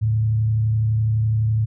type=tone with frequency modulation; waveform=sine; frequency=110 Hz; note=A2; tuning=in tune; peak=-16 dBFS; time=0.01-1.66 s; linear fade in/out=20 ms; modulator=31.9 Hz; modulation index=0.3; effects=none